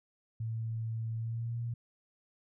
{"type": "tone with pitch glide", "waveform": "sine", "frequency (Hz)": [112.8, 117.73], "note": ["A2", "A#2"], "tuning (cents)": [44, 18], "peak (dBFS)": -33, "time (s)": [0.4, 1.74], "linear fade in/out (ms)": 5, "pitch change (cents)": 74, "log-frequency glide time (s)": [1.16, 1.58], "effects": []}